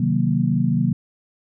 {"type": "chord", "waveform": "sine", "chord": "C half-diminished seventh", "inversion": "none", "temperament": "equal", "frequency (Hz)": [130.81, 155.56, 185, 233.1], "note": ["C3", "Eb3", "Gb3", "Bb3"], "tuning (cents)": [0, 0, 0, 0], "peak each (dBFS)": -22, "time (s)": [0, 0.93], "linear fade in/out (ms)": 5, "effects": []}